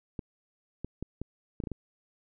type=clicks; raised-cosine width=3 ms; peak=-22 dBFS; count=8; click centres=0.192 / 0.846 / 1.026 / 1.216 / 1.602 / 1.638 / 1.672 / 1.717 s; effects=none